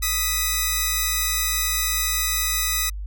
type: tone pair together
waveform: 5% pulse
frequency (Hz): 1257.6 / 1975.5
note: D#6 / B6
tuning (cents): +18 / 0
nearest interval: minor sixth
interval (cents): 782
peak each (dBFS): -13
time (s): 0.02-2.9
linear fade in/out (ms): 10
effects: added 50 Hz sine -28 dBFS peak until 3.06 s